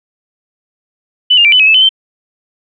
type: tone with pitch steps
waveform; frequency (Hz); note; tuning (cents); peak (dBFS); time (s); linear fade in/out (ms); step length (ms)
sine; 2994 / 2816 / 2345 / 3005 / 2554 / 2617 / 3043 / 3107; F#7 / F7 / D7 / F#7 / D#7 / E7 / F#7 / G7; +20 / +14 / -3 / +26 / +45 / -13 / +48 / -16; -4; 1.3-1.892; 10; 74
effects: none